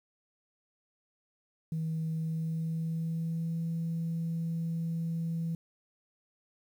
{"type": "tone with pitch glide", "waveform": "sine", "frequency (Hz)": [160.5, 165.39], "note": ["E3", "E3"], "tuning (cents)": [-46, 6], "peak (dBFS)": -29, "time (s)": [1.72, 5.55], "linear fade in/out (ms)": 2, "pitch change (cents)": 52, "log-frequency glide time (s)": [2.13, 3.59], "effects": ["tanh soft clip ceiling -27 dBFS", "10-bit"]}